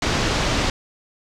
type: low-pass noise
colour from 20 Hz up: pink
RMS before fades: -21 dBFS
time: 0.02-0.7 s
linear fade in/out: 2 ms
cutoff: 6300 Hz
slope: 24 dB/octave
effects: none